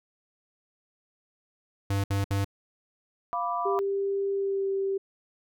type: tone bursts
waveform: square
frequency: 99.1 Hz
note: G2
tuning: 19 cents sharp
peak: -25 dBFS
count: 3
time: 1.9-2.446 s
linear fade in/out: 5 ms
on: 140 ms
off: 63 ms
type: chord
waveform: sine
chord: B diminished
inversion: second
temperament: equal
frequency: 698.5 / 987.8 / 1174.7 Hz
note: F5 / B5 / D6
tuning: 0 / 0 / 0 cents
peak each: -31 dBFS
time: 3.33-3.79 s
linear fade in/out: 0 ms
type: tone with pitch glide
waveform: sine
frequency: 395.4 to 390 Hz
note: G4 to G4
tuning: +15 to -9 cents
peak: -25 dBFS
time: 3.65-4.98 s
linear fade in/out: 10 ms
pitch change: -24 cents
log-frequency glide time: 4.33-4.69 s
effects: none